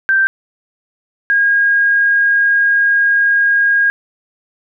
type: tone pair in turn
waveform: sine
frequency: 1568 / 1629.6 Hz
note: G6 / G#6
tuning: 0 / -33 cents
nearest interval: minor second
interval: 67 cents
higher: second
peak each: -9 dBFS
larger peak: neither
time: 0.09-0.27 / 1.3-3.9 s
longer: second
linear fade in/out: 0 ms
effects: none